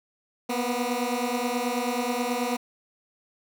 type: beating tone pair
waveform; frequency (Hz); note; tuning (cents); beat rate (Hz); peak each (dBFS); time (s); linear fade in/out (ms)
15% pulse; 239.6 / 248.9; A#3 / B3; +48 / +14; 9.3; -22; 0.49-2.57; 10
effects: none